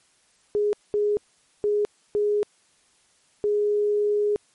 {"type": "tone bursts at uneven times", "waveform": "sine", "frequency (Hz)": 415.3, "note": "G#4", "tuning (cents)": 0, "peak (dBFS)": -19, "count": 5, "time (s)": [[0.55, 0.73], [0.94, 1.17], [1.64, 1.85], [2.15, 2.43], [3.44, 4.36]], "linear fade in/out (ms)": 0, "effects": ["white hiss -62 dBFS RMS until 4.54 s", "MP3 48 kbps"]}